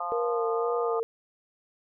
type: harmonic tone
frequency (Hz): 174.61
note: F3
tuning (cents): 0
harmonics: 3 / 4 / 5 / 6 / 7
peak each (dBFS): -43 / -34 / -36 / -39 / -33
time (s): 0-1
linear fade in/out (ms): 5
type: tone with vibrato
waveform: sine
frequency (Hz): 466.2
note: A#4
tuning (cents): 0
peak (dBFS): -26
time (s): 0.12-1.03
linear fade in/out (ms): 0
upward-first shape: sine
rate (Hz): 2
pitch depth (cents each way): 40
effects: none